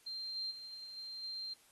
sine tone with level steps, 4166 Hz, C8, 8 cents flat, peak -40 / -37 / -46 / -43 / -40 dBFS, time 0.06-1.54 s, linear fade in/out 10 ms, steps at 0.35 / 0.5 / 0.96 / 1.22 s, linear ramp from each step 20 ms, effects white hiss -66 dBFS RMS until 1.71 s + AAC 32 kbps

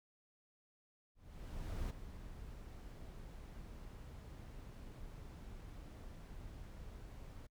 brown noise with ADSR envelope, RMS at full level -41 dBFS, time 1.15-7.47 s, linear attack 750 ms, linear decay 12 ms, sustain -10 dB, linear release 9 ms, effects noise-tail reverb RT60 0.1 s tail -26 dB re dry

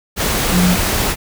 sine tone in noise, 180 Hz, F#3, 47 cents flat, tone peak -11 dBFS, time 0.51-0.77 s, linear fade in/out 50 ms, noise pink, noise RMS -17 dBFS, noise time 0.16-1.16 s, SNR +3 dB, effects none

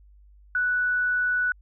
sine tone, 1480 Hz, F#6, in tune, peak -21 dBFS, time 0.55-1.52 s, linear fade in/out 2 ms, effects added 50 Hz sine -50 dBFS peak until 1.61 s

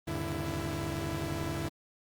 sawtooth tone cluster, 78.5 / 99.3 / 134.3 / 146.3 / 332.1 Hz, D#2 / G2 / C3 / D3 / E4, +16 / +23 / +46 / -6 / +13 cents, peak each -36 / -36 / -40 / -34 / -33 dBFS, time 0.07-1.69 s, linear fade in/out 10 ms, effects Opus 32 kbps

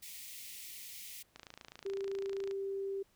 white high-pass noise, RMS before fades -48 dBFS, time 0.02-1.23 s, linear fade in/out 10 ms, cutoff 1900 Hz, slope 96 dB/octave
click train, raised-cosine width 0.2 ms, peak -31 dBFS, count 33, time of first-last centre 1.36-2.511 s, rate 27.8 Hz
sine tone, 392 Hz, G4, in tune, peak -35 dBFS, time 1.85-3.03 s, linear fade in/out 10 ms
effects pink hiss -71 dBFS RMS until 3.15 s

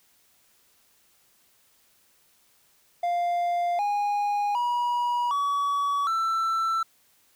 triangle tone with pitch steps, 698.5 / 821.1 / 965.3 / 1134.7 / 1333.9 Hz, F5 / G#5 / B5 / C#6 / E6, 0 / -20 / -40 / +40 / +20 cents, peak -21 dBFS, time 3.03-6.83 s, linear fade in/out 5 ms, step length 760 ms, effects white hiss -63 dBFS RMS until 7.35 s

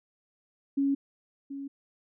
sine tone with echo, 277.2 Hz, C#4, in tune, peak -23 dBFS, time 0.77-0.95 s, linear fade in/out 10 ms, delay 730 ms, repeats 1, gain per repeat -12 dB, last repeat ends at 1.68 s, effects none

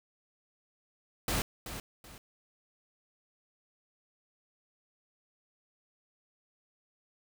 pink noise with echo, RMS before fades -31 dBFS, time 1.28-1.42 s, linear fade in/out 2 ms, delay 380 ms, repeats 2, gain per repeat -10 dB, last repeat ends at 2.18 s, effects none

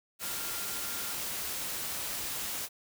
sine tone in noise, 1396.9 Hz, F6, in tune, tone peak -47 dBFS, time 0.21-1.16 s, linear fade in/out 50 ms, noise white, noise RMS -36 dBFS, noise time 0.19-2.69 s, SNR -14 dB, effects none

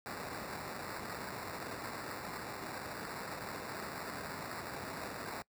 violet noise with sample-and-hold, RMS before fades -43 dBFS, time 0.06-5.42 s, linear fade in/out 0 ms, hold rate 3150 Hz, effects noise-tail reverb RT60 0.1 s tail -23 dB re dry + high-pass 80 Hz 12 dB/octave

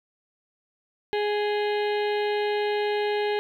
harmonic tone with a mistuned harmonic, 416 Hz, G#4, 3 cents sharp, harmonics 1 / 2 / 4 / 5 / 6 / 7 / 8 / 9 / 10, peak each -24 / -30 / -36 / -38 / -40 / -41 / -42 / -43 / -44 dBFS, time 1.13-3.39 s, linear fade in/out 0 ms, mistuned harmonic 8, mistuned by -63 cents, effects 10-bit

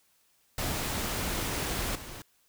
pink noise with level steps, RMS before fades -32 / -43 dBFS, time 0.58-2.22 s, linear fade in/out 2 ms, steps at 1.95 s, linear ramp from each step 5 ms, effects white hiss -68 dBFS RMS until 2.48 s

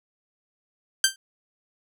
10% pulse tone with exponential decay, 1568 Hz, G6, in tune, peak -4 dBFS, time 1.04-1.16 s, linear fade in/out 2 ms, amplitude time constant 25 ms, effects none

